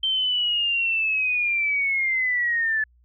sine linear sweep, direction down, 3128 to 1727 Hz, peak -20 dBFS, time 0.03-2.84 s, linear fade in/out 5 ms, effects added 60 Hz sine -55 dBFS peak until 3.04 s

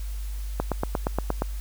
click train, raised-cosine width 1 ms, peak -10 dBFS, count 8, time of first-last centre 0.6-1.421 s, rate 8.53 Hz, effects added 50 Hz sine -29 dBFS peak until 1.6 s + white hiss -48 dBFS RMS until 1.6 s

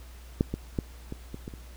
clicks, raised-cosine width 3 ms, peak -9 / -17 / -14 / -22 / -23 / -23 / -29 dBFS, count 7, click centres 0.409 / 0.54 / 0.788 / 1.124 / 1.344 / 1.479 / 1.538 s, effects added 60 Hz sine -44 dBFS peak until 1.76 s + pink hiss -54 dBFS RMS until 1.76 s

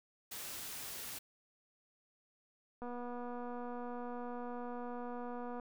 white noise, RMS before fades -45 dBFS, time 0.31-1.19 s, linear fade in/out 10 ms
click train, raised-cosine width 1 ms, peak -32 dBFS, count 676, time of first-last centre 2.82-5.598 s, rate 243 Hz
effects none

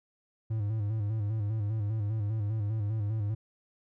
triangle tone with vibrato, 106.5 Hz, G#2, 44 cents sharp, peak -26 dBFS, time 0.5-3.35 s, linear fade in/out 10 ms, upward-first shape square, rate 5 Hz, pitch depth 66 cents each way, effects none

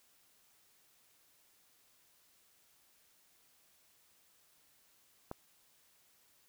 click, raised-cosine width 1 ms, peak -26 dBFS, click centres 5.314 s, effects white hiss -69 dBFS RMS until 6.48 s

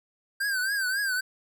square tone with vibrato, 1568 Hz, G6, in tune, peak -26 dBFS, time 0.4-1.21 s, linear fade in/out 10 ms, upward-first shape triangle, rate 3.7 Hz, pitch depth 120 cents each way, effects none

